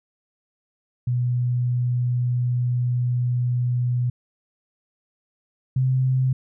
sine tone pair in turn, 123.1 / 129.81 Hz, B2 / C3, -5 / -13 cents, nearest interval minor second, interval 92 cents, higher second, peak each -19 / -17 dBFS, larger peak second, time 1.07-4.1 / 5.76-6.33 s, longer first, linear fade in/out 5 ms, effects none

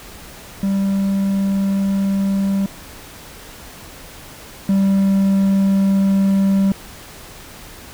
triangle tone pair in turn, 196 / 195.19 Hz, G3 / G3, 0 / -7 cents, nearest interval unison, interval 7 cents, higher first, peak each -13 / -10 dBFS, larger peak second, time 0.63-2.66 / 4.69-6.72 s, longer neither, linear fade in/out 2 ms, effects pink hiss -38 dBFS RMS until 7.93 s

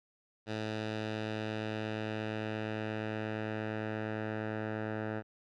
10% pulse tone with low-pass filter sweep, 108.6 Hz, A2, 22 cents flat, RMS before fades -37 dBFS, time 0.46-5.23 s, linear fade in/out 50 ms, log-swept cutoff 4100 to 1600 Hz, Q 1.3, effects none

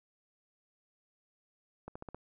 accelerating click train, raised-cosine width 1 ms, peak -29 dBFS, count 5, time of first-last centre 1.88-2.146 s, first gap 75 ms, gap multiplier 0.92, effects none

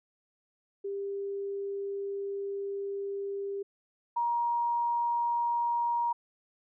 sine tone pair in turn, 397.7 / 945.9 Hz, G4 / A#5, +25 / +25 cents, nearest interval octave + minor third, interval 1500 cents, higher second, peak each -32 / -26 dBFS, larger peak second, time 0.84-3.63 / 4.16-6.13 s, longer first, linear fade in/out 10 ms, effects none

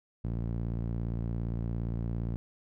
sawtooth tone with band-pass filter, 57.4 Hz, A#1, 26 cents flat, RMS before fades -33 dBFS, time 0.24-2.36 s, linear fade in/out 0 ms, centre 140 Hz, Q 0.99, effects none

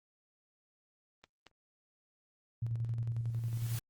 clicks, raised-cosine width 0.2 ms, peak -34 dBFS, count 2, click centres 1.24 / 1.467 s
sine tone with tremolo, 115.9 Hz, A#2, 10 cents flat, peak -31 dBFS, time 2.62-3.79 s, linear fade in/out 5 ms, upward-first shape square, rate 11 Hz, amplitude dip 40%
white noise with exponential growth, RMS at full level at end -43 dBFS, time 3.1-3.79 s, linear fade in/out 2 ms, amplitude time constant 150 ms
effects Opus 24 kbps

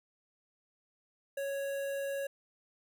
square tone with notch filter, 554.4 Hz, C#5, in tune, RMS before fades -36 dBFS, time 1.37-2.27 s, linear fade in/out 5 ms, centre 4700 Hz, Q 0.96, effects none

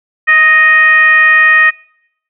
sine tone with frequency modulation, 1864.7 Hz, A#6, in tune, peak -4 dBFS, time 0.27-1.71 s, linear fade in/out 20 ms, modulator 610 Hz, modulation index 0.65, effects noise-tail reverb RT60 0.8 s tail -26 dB re dry

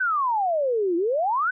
sine exponential two-way sweep, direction down then up, 1557 to 329.6 to 1557 Hz, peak -20 dBFS, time 0-1.51 s, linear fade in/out 10 ms, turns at 0.96 s, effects none

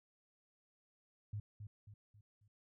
sine tone with echo, 104.3 Hz, G#2, 8 cents sharp, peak -39 dBFS, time 1.33-1.4 s, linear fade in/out 5 ms, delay 270 ms, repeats 4, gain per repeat -7 dB, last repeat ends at 2.48 s, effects none

